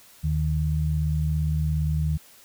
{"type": "tone pair together", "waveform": "sine", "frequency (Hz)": [76.6, 154], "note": ["D#2", "D#3"], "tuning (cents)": [-27, -17], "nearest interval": "octave", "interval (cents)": 1210, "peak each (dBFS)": -24, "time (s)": [0.23, 2.18], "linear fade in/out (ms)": 20, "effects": ["white hiss -52 dBFS RMS until 2.44 s"]}